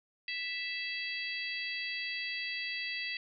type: harmonic tone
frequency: 659.3 Hz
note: E5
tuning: in tune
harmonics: 3 / 4 / 5 / 6 / 7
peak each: -39 / -39 / -44 / -47 / -42 dBFS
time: 0.28-3.17 s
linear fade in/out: 2 ms
effects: none